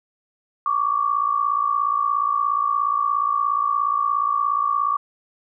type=tone pair together; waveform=sine; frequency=1117.7 / 1174.7 Hz; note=C#6 / D6; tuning=+14 / 0 cents; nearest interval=minor second; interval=86 cents; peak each=-21 dBFS; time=0.66-4.97 s; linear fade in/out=2 ms; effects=none